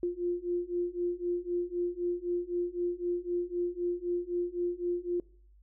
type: beating tone pair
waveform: sine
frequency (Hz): 349.2 / 353.1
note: F4 / F4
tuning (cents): 0 / +19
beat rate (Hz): 3.9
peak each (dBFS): -33 / -32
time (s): 0.03-5.2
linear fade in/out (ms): 2
effects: noise-tail reverb RT60 0.6 s tail -23 dB re dry + added 50 Hz sine -56 dBFS peak until 5.62 s